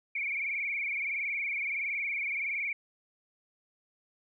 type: tone with frequency modulation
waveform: sine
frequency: 2274 Hz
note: C#7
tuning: 44 cents sharp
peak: -30 dBFS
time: 0.15-2.73 s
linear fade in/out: 5 ms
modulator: 21.5 Hz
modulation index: 5.5
effects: none